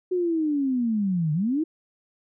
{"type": "linear two-way sweep", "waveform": "sine", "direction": "down then up", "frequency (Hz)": [370, 146.83, 331.5], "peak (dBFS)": -21, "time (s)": [0.11, 1.64], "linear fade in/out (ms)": 10, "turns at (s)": 1.33, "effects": []}